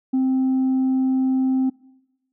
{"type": "tone with tanh clipping", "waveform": "sine", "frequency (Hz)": 261.6, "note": "C4", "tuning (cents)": 0, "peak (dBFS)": -17, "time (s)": [0.13, 1.7], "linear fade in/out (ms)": 10, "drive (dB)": 1, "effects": ["noise-tail reverb RT60 1.0 s tail -24 dB re dry"]}